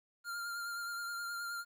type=tone with vibrato; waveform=square; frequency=1396.9 Hz; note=F6; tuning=in tune; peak=-39 dBFS; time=0.24-1.65 s; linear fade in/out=50 ms; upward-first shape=sine; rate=9.5 Hz; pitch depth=23 cents each way; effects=12-bit